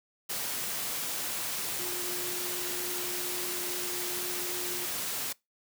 sine tone in noise, 357.3 Hz, F4, 40 cents sharp, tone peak -40 dBFS, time 1.79-4.86 s, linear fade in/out 10 ms, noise white, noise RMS -34 dBFS, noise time 0.29-5.33 s, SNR -9 dB, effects noise-tail reverb RT60 0.2 s tail -23 dB re dry + high-pass 100 Hz 12 dB/octave

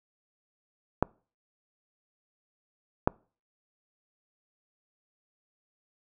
clicks, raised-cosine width 1 ms, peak -8 / -7 dBFS, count 2, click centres 1.026 / 3.075 s, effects noise-tail reverb RT60 0.4 s tail -26 dB re dry

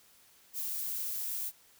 violet noise, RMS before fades -36 dBFS, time 0.53-1.52 s, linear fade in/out 50 ms, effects white hiss -62 dBFS RMS until 1.79 s

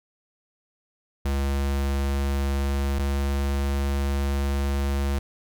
square tone pair in turn, 69.3 / 69.57 Hz, C#2 / C#2, 0 / +7 cents, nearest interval unison, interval 7 cents, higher second, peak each -23 dBFS, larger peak neither, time 1.25-2.99 / 2.99-5.19 s, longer second, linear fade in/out 5 ms, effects none

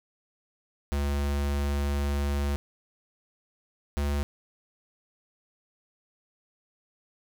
square tone pair in turn, 71.2 / 71.82 Hz, C#2 / D2, +47 / -38 cents, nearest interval unison, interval 15 cents, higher second, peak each -26 dBFS, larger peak neither, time 0.92-2.56 / 3.97-4.23 s, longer first, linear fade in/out 0 ms, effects none

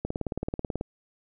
click train, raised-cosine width 2 ms, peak -16 dBFS, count 15, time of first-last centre 0.05-0.811 s, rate 18.4 Hz, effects none

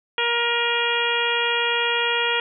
harmonic tone with a mistuned harmonic, 471.7 Hz, A#4, 20 cents sharp, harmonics 1 / 2 / 3 / 4 / 5 / 6 / 7, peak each -27 / -27 / -27 / -27 / -27 / -27 / -27 dBFS, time 0.18-2.4 s, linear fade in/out 2 ms, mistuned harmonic 5, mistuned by +37 cents, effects none

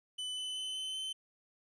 45% pulse tone with pitch steps, 3000 / 3017 / 3035 / 3052 / 3070 Hz, F#7 / F#7 / F#7 / G7 / G7, +23 / +33 / +43 / -47 / -37 cents, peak -37 dBFS, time 0.18-1.13 s, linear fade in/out 10 ms, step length 190 ms, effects resampled to 22050 Hz

